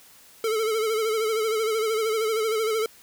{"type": "tone with vibrato", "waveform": "square", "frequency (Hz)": 440, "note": "A4", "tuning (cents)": 0, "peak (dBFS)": -23, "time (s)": [0.44, 2.86], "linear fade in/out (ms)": 2, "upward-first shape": "sine", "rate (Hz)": 13, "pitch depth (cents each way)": 60, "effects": ["white hiss -52 dBFS RMS until 3.02 s"]}